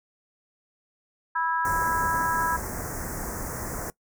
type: harmonic tone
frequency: 327.8 Hz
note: E4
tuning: 10 cents flat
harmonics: 3 / 4 / 5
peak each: -26 / -30 / -29 dBFS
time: 1.35-2.57 s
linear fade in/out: 10 ms
type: band-stop noise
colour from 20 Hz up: pink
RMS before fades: -33 dBFS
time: 1.65-3.9 s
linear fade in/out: 0 ms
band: 1900 to 5800 Hz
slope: 48 dB/octave
type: clicks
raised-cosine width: 5 ms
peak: -29 dBFS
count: 2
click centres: 3.052 / 3.212 s
effects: noise-tail reverb RT60 0.1 s tail -21 dB re dry